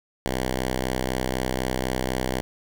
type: tone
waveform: 5% pulse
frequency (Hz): 64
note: C2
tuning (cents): -38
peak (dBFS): -13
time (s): 0.26-2.41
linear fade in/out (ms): 0
effects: none